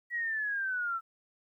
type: linear sweep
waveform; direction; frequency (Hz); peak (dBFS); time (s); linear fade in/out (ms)
sine; down; 1932 to 1318.5; -30; 0.1-1.01; 50
effects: 12-bit